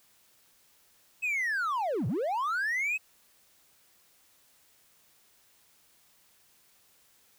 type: linear two-way sweep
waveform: triangle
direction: down then up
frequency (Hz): 2605 to 98 to 2605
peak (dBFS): -25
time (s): 1.22-2.98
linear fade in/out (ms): 20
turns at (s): 2.07
effects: tanh soft clip ceiling -21 dBFS + white hiss -64 dBFS RMS until 7.38 s